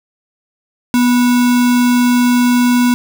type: tone with sample-and-hold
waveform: sine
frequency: 244.8 Hz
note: B3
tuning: 15 cents flat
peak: -8 dBFS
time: 0.94-2.94 s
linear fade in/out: 0 ms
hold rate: 1225 Hz
effects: none